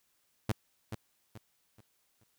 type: tone with echo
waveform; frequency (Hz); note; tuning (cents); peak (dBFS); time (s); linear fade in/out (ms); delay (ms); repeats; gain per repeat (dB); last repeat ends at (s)
sawtooth; 108.7; A2; -21; -23; 0.49-0.52; 5; 430; 4; -9; 2.24
effects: white hiss -74 dBFS RMS until 2.38 s